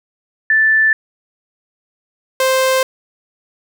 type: tone pair in turn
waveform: sine / sawtooth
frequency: 1760 / 523.3 Hz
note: A6 / C5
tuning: 0 / 0 cents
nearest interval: octave + major sixth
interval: 2100 cents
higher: first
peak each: -9 / -8 dBFS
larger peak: second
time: 0.5-0.93 / 2.4-2.83 s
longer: neither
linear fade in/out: 2 ms
effects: none